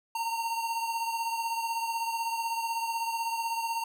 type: beating tone pair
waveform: square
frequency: 915 / 931 Hz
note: A#5 / A#5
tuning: -32 / -2 cents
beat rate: 16 Hz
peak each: -31 / -38 dBFS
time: 0.15-3.84 s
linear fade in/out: 5 ms
effects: none